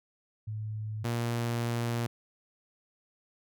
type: tone pair in turn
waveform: sine / sawtooth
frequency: 107.7 / 117.97 Hz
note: A2 / A#2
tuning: -37 / +21 cents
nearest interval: major second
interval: 158 cents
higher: second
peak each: -33 / -25 dBFS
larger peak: second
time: 0.47-1.04 / 1.04-2.07 s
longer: second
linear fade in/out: 10 ms
effects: none